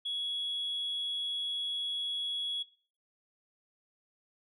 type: tone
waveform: sine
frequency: 3352 Hz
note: G#7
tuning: 15 cents sharp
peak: -31 dBFS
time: 0.05-2.63 s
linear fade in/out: 10 ms
effects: noise-tail reverb RT60 0.4 s tail -18 dB re dry + tanh soft clip ceiling -29 dBFS